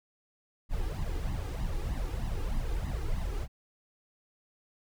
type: noise with flanger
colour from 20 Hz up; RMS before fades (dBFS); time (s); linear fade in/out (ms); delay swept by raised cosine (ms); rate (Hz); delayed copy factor
brown; -32; 0.69-3.48; 50; 1 to 2.5; 3.2; +0.75
effects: none